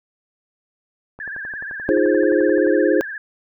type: click train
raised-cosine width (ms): 1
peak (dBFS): -25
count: 18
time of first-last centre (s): 1.19-2.668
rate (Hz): 11.5
type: tone with vibrato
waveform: sine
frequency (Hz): 1661.2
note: G#6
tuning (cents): 0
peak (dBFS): -27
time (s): 1.2-3.18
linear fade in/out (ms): 2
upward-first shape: triangle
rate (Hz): 17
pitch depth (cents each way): 130
type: chord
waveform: sine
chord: F minor seventh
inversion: third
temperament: equal with one note detuned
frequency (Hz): 311.1 / 349.2 / 415.3 / 527.8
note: Eb4 / F4 / Ab4 / C5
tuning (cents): 0 / 0 / 0 / +15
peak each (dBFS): -19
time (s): 1.89-3.01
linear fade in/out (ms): 0
effects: none